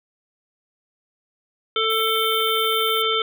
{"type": "harmonic tone", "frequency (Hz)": 443.8, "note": "A4", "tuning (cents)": 15, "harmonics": [1, 3, 5, 7, 8], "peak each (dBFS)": [-24, -23, -29, -24, -26], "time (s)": [1.76, 3.22], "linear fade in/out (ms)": 2}
{"type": "high-pass noise", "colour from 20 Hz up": "pink", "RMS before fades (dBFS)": -34, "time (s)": [1.9, 3.02], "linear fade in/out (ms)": 2, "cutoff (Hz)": 10000, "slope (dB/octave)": 48}
{"effects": []}